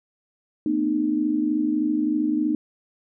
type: tone cluster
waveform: sine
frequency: 228.8 / 252.1 / 304.6 Hz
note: A#3 / B3 / D#4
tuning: -32 / +36 / -37 cents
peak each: -28 / -27 / -21 dBFS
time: 0.66-2.55 s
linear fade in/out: 2 ms
effects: none